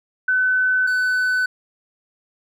sine / triangle tone pair in turn, 1511 / 1504.3 Hz, F#6 / F#6, +36 / +28 cents, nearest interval unison, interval 8 cents, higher first, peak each -15 dBFS, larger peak neither, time 0.28-0.87 / 0.87-1.46 s, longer neither, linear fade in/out 5 ms, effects none

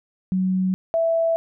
sine tone pair in turn, 186.6 / 660.4 Hz, F#3 / E5, +15 / +3 cents, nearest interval octave + minor seventh, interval 2188 cents, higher second, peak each -18 / -17 dBFS, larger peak second, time 0.32-0.74 / 0.94-1.36 s, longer neither, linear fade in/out 0 ms, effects none

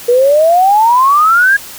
sine exponential sweep, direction up, 472.8 to 1661.2 Hz, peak -5 dBFS, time 0.08-1.57 s, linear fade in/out 10 ms, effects white hiss -30 dBFS RMS until 1.78 s

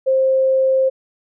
sine tone, 528 Hz, C5, 16 cents sharp, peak -12 dBFS, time 0.06-0.9 s, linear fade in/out 20 ms, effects none

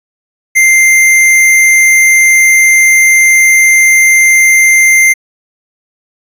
square tone, 2093 Hz, C7, in tune, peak -4 dBFS, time 0.55-5.14 s, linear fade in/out 20 ms, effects resampled to 32000 Hz

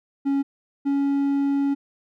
triangle tone pair in turn, 277.2 / 279.5 Hz, C#4 / C#4, 0 / +14 cents, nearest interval unison, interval 14 cents, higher second, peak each -17 dBFS, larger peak neither, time 0.25-0.43 / 0.85-1.75 s, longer second, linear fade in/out 20 ms, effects none

